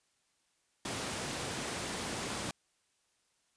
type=high-pass noise; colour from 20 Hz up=pink; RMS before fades=-38 dBFS; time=0.85-2.51 s; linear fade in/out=2 ms; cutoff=110 Hz; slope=12 dB/octave; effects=white hiss -75 dBFS RMS until 3.56 s + resampled to 22050 Hz